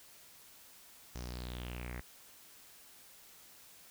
sawtooth tone with low-pass filter sweep, 61 Hz, B1, 21 cents flat, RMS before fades -43 dBFS, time 1.15-2.01 s, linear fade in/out 5 ms, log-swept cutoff 6200 to 1900 Hz, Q 4.7, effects white hiss -58 dBFS RMS until 3.9 s

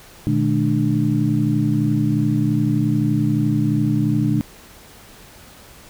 sine tone cluster, 120 / 151.6 / 214.2 / 297.4 Hz, B2 / D#3 / A3 / D4, -49 / -45 / -46 / +22 cents, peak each -21 / -21 / -21 / -21 dBFS, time 0.27-4.41 s, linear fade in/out 0 ms, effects pink hiss -44 dBFS RMS until 5.89 s

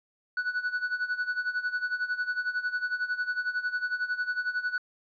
triangle tone with tremolo, 1480 Hz, F#6, in tune, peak -23 dBFS, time 0.37-4.78 s, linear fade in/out 2 ms, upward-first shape sine, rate 11 Hz, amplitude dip 80%, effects resampled to 11025 Hz

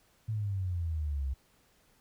sine exponential sweep, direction down, 111.9 to 64.8 Hz, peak -30 dBFS, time 0.28-1.34 s, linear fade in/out 10 ms, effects pink hiss -67 dBFS RMS until 2 s

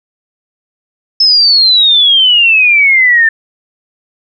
sine exponential sweep, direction down, 5260 to 1774 Hz, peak -4 dBFS, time 1.2-3.29 s, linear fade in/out 5 ms, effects none

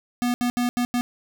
square tone bursts at uneven times, 243.8 Hz, B3, 22 cents flat, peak -21 dBFS, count 5, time 0.22-0.34 / 0.41-0.5 / 0.57-0.69 / 0.77-0.85 / 0.94-1.01 s, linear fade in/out 0 ms, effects none

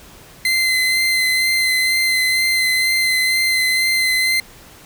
30% pulse tone with vibrato, 2061 Hz, C7, 27 cents flat, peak -12 dBFS, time 0.45-4.4 s, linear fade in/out 2 ms, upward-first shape sine, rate 2.1 Hz, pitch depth 16 cents each way, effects pink hiss -43 dBFS RMS until 4.85 s

